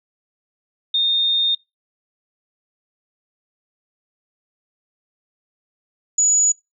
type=tone pair in turn; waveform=sine; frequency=3660 / 6883 Hz; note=A#7 / A8; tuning=-32 / -39 cents; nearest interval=major seventh; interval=1093 cents; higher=second; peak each=-15 / -13 dBFS; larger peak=second; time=0.94-1.55 / 6.18-6.52 s; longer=first; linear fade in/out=5 ms; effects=noise-tail reverb RT60 0.2 s tail -21 dB re dry